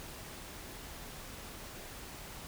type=silence; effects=pink hiss -47 dBFS RMS until 2.47 s